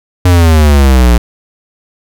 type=exponential sweep; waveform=square; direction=down; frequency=91.4 to 57.7 Hz; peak=-4 dBFS; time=0.25-1.18 s; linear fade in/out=5 ms; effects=none